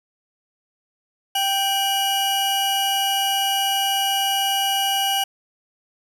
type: tone pair together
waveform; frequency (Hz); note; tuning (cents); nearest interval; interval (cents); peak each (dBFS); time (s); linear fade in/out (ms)
40% pulse; 783.5 / 2904; G5 / F#7; -1 / -33; octave + major seventh; 2268; -21; 1.35-5.24; 5
effects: none